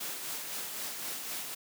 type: noise with tremolo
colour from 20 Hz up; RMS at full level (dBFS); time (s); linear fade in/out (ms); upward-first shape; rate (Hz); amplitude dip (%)
white; -37; 0-1.55; 10; sine; 3.9; 35
effects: high-pass 150 Hz 12 dB/octave